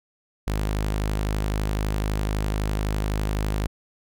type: tone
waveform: sawtooth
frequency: 51.91 Hz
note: G#1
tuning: in tune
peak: -19 dBFS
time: 0.47-3.67 s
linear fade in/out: 5 ms
effects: none